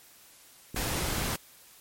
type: clicks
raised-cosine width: 3 ms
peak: -25 dBFS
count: 10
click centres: 0.745 / 0.799 / 0.872 / 0.909 / 0.956 / 1.02 / 1.087 / 1.127 / 1.183 / 1.26 s
type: noise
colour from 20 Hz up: pink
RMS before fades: -31 dBFS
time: 0.76-1.36 s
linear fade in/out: 2 ms
effects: white hiss -55 dBFS RMS until 1.8 s + MP3 64 kbps